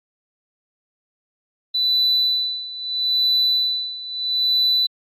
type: tone with tremolo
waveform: sine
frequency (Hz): 3985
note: B7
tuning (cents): +15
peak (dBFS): -13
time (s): 1.74-4.87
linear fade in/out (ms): 10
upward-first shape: sine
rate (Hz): 0.77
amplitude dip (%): 85
effects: tanh soft clip ceiling -12 dBFS + AAC 48 kbps